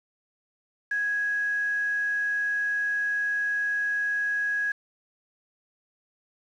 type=tone with quantisation; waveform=sine; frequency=1661.2 Hz; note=G#6; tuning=in tune; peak=-24 dBFS; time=0.91-4.72 s; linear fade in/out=5 ms; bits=7; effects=low-pass 5000 Hz 12 dB/octave